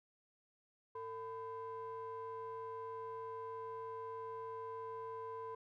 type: ring-modulated tone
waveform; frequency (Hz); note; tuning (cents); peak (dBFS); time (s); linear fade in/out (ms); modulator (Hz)
triangle; 277.2; C#4; 0; -38; 0.95-5.55; 5; 728
effects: none